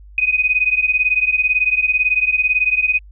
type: beating tone pair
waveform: sine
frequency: 2489 / 2507 Hz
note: D#7 / D#7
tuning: 0 / +12 cents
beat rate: 18 Hz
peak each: -17 / -16 dBFS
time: 0.18-2.99 s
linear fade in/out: 2 ms
effects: added 50 Hz sine -38 dBFS peak until 3.11 s